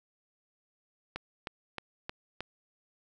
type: click train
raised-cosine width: 0.3 ms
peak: -20 dBFS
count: 5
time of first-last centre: 1.16-2.406 s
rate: 3.21 Hz
effects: none